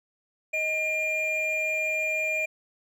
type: tone pair together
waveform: triangle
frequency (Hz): 626 / 2402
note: D#5 / D7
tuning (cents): +10 / +38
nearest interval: octave + major seventh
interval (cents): 2328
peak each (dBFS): -30 / -24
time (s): 0.53-2.46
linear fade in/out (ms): 10
effects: none